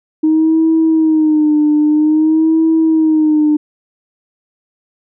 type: tone with vibrato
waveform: sine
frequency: 311.1 Hz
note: D#4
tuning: in tune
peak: -7 dBFS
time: 0.23-3.57 s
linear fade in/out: 10 ms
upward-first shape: sine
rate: 0.51 Hz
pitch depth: 64 cents each way
effects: tanh soft clip ceiling -4 dBFS